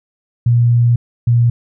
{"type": "tone pair in turn", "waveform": "sine", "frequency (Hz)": [119.3, 118.83], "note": ["A#2", "A#2"], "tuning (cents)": [41, 34], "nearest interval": "unison", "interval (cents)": 7, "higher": "first", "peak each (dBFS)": -8, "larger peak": "neither", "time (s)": [[0.46, 0.96], [1.27, 1.5]], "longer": "first", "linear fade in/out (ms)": 5, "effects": []}